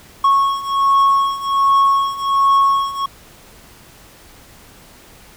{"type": "beating tone pair", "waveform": "triangle", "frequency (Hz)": [1100, 1101.3], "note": ["C#6", "C#6"], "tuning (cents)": [-14, -12], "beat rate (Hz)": 1.3, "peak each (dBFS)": [-15, -12], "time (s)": [0.24, 3.06], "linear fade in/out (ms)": 5, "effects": ["pink hiss -44 dBFS RMS until 5.36 s"]}